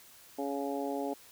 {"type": "harmonic tone", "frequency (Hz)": 140, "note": "C#3", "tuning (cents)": 18, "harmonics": [2, 3, 4, 5, 6], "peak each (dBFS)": [-36, -38, -39, -40, -41], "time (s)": [0.38, 1.14], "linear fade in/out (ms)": 10, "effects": ["white hiss -56 dBFS RMS until 1.31 s"]}